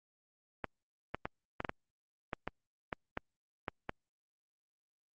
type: clicks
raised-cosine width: 0.5 ms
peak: -20 dBFS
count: 12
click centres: 0.643 / 1.146 / 1.255 / 1.604 / 1.648 / 1.694 / 2.332 / 2.476 / 2.928 / 3.174 / 3.682 / 3.894 s
effects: Opus 48 kbps